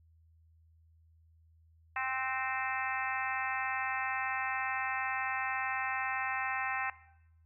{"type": "harmonic tone with a mistuned harmonic", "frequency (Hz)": 262.1, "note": "C4", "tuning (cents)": 3, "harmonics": [3, 4, 5, 6, 7, 8, 9, 10], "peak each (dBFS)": [-38, -39, -41, -42, -38, -43, -46, -41], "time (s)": [1.96, 6.9], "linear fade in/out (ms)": 2, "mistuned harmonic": 6, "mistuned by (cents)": -31, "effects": ["noise-tail reverb RT60 0.8 s tail -17 dB re dry", "added 81 Hz sine -61 dBFS peak until 7.45 s"]}